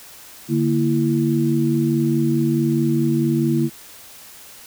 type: tone cluster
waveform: sine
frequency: 146 / 230.7 / 332.1 Hz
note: D3 / A#3 / E4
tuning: -10 / -18 / +13 cents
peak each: -20 dBFS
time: 0.48-3.7 s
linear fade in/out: 50 ms
effects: white hiss -42 dBFS RMS until 4.66 s